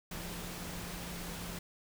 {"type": "tone in noise", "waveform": "sine", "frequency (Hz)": 174.61, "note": "F3", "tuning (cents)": 0, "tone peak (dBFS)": -46, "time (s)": [0.11, 1.59], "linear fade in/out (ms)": 5, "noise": "pink", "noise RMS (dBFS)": -43, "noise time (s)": [0.11, 1.59], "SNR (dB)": -6, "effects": []}